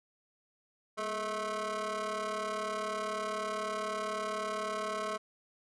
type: ring-modulated tone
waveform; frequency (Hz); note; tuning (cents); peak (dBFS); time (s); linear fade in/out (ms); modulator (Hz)
25% pulse; 220; A3; 0; -27; 0.97-5.18; 20; 862
effects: resampled to 24000 Hz